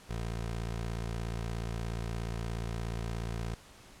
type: tone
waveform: 20% pulse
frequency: 56.9 Hz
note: A#1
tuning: 41 cents flat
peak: -29 dBFS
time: 0.09-3.55 s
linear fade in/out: 10 ms
effects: pink hiss -55 dBFS RMS until 4 s + low-pass 10000 Hz 12 dB/octave